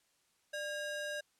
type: ring-modulated tone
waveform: square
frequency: 1108.7 Hz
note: C#6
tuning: in tune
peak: -35 dBFS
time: 0.53-1.21 s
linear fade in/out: 10 ms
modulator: 513 Hz
effects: white hiss -74 dBFS RMS until 1.39 s + low-pass 10000 Hz 12 dB/octave